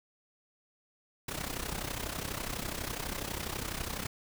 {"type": "noise with amplitude modulation", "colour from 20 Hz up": "pink", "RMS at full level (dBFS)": -34, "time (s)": [1.28, 4.07], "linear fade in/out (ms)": 5, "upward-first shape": "sine", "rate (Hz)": 32.1, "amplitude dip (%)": 75, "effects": []}